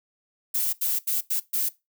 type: noise bursts at uneven times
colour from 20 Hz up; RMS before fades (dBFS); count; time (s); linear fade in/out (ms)
violet; -25; 5; 0.54-0.73 / 0.81-0.99 / 1.07-1.21 / 1.3-1.4 / 1.53-1.69; 10
effects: noise-tail reverb RT60 0.2 s tail -18 dB re dry